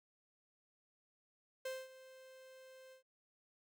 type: tone with ADSR envelope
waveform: 45% pulse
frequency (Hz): 522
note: C5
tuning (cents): -4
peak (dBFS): -39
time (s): 1.65-3.03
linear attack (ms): 6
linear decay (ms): 220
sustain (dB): -17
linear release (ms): 110
effects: none

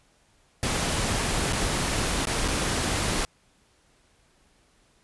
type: noise with dropouts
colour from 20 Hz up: pink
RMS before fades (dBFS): -26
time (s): 0.63-3.25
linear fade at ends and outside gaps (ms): 0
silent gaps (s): 1.525-1.532 / 2.254-2.271 / 2.479-2.484
effects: pink hiss -63 dBFS RMS until 5.03 s + resampled to 24000 Hz

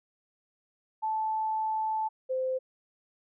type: tone pair in turn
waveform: sine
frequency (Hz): 874 / 518.2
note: A5 / C5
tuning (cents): -12 / -17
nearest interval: major sixth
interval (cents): 905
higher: first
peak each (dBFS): -27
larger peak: neither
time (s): 1.02-2.09 / 2.29-2.59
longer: first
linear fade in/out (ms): 20
effects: none

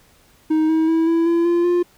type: tone with pitch steps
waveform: triangle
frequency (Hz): 313.4 / 319.4 / 325.6 / 331.8 / 338.2 / 344.7 / 351.4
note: D#4 / D#4 / E4 / E4 / E4 / F4 / F4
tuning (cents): +13 / +45 / -21 / +11 / +44 / -23 / +11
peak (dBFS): -12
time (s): 0.5-1.83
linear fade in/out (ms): 10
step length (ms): 190
effects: pink hiss -54 dBFS RMS until 1.97 s

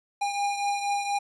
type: beating tone pair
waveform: square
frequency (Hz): 808 / 812.2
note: G#5 / G#5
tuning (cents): -48 / -39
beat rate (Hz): 4.2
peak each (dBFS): -27 / -34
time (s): 0.21-1.19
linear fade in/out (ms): 10
effects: resampled to 22050 Hz

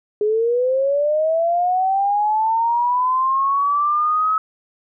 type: linear sweep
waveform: sine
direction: up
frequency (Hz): 413.7 to 1288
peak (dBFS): -15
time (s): 0.21-4.38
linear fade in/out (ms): 2
effects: none

